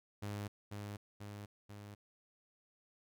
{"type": "tone with echo", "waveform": "sawtooth", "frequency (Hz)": 102.8, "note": "G#2", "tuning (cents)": -17, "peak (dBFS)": -36, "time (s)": [0.22, 0.48], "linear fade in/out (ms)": 10, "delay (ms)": 490, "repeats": 3, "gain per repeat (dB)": -3, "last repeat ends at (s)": 1.95, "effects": []}